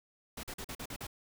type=noise bursts; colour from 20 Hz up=pink; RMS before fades=-42 dBFS; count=7; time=0.37-1.069 s; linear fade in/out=5 ms; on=63 ms; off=43 ms; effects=none